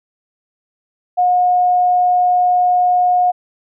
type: tone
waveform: sine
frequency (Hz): 721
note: F#5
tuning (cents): -45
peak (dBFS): -10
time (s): 1.17-3.32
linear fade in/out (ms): 20
effects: none